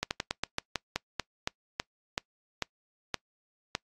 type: slowing click train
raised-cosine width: 0.2 ms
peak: -11 dBFS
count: 15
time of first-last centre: 0.03-3.751 s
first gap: 79 ms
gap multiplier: 1.17
effects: noise-tail reverb RT60 0.1 s tail -25 dB re dry + AAC 32 kbps